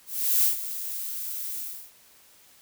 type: noise with ADSR envelope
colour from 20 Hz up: violet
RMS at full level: -20 dBFS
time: 0.06-1.92 s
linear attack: 370 ms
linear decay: 130 ms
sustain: -13 dB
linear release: 340 ms
effects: white hiss -56 dBFS RMS until 2.61 s